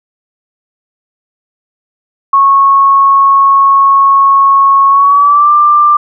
sine tone with pitch glide, 1100 to 1185.8 Hz, C#6 to D6, -14 to +16 cents, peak -3 dBFS, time 2.33-5.97 s, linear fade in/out 5 ms, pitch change +130 cents, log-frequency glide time 4.89-5.52 s, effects none

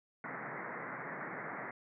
white band-pass noise, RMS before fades -43 dBFS, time 0.24-1.71 s, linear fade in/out 2 ms, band 120 to 2100 Hz, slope 96 dB/octave, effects none

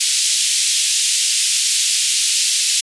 white band-pass noise, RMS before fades -17 dBFS, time 0-2.81 s, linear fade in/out 10 ms, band 2700 to 9400 Hz, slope 24 dB/octave, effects resampled to 24000 Hz

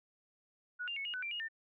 sine tone with pitch steps, 1462 / 2796 / 2204 / 2866 / 1498 / 2359 / 2869 / 1802 Hz, F#6 / F7 / C#7 / F7 / F#6 / D7 / F7 / A6, -21 / +1 / -11 / +44 / +21 / +7 / +46 / +41 cents, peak -37 dBFS, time 0.79-1.486 s, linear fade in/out 20 ms, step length 87 ms, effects none

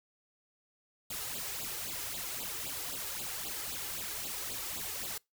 white noise with flanger, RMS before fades -39 dBFS, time 1.1-5.18 s, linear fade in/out 5 ms, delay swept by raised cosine 0.25 to 2.45 ms, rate 3.8 Hz, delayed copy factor +0.9, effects noise-tail reverb RT60 0.2 s tail -25 dB re dry

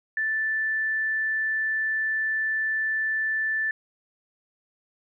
sine tone, 1760 Hz, A6, in tune, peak -23 dBFS, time 0.17-3.71 s, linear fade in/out 2 ms, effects none

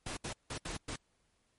pink noise bursts at uneven times, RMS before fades -40 dBFS, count 5, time 0.06-0.17 / 0.24-0.33 / 0.5-0.58 / 0.65-0.77 / 0.88-0.96 s, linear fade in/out 5 ms, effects pink hiss -75 dBFS RMS until 1.58 s + MP3 48 kbps

